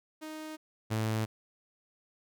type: tone pair in turn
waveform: sawtooth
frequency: 311.1 / 109.99 Hz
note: D#4 / A2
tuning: 0 / 0 cents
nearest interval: octave + tritone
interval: 1800 cents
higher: first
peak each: -36 / -25 dBFS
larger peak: second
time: 0.21-0.57 / 0.9-1.26 s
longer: neither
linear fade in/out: 20 ms
effects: none